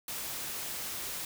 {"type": "noise", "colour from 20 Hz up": "white", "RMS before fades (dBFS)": -38, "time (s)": [0.08, 1.25], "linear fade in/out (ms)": 2, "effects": []}